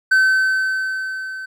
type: tone with level ramp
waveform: triangle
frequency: 1533 Hz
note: G6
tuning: 39 cents flat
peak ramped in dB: -8 to -26 dBFS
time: 0.11-1.46 s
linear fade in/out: 10 ms
effects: none